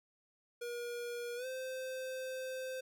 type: tone with pitch glide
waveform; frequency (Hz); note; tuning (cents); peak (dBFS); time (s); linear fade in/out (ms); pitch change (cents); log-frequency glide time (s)
square; 478.3 to 518.6; A#4 to C5; +44 to -15; -40; 0.61-2.81; 10; +141; 1.36-1.46
effects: none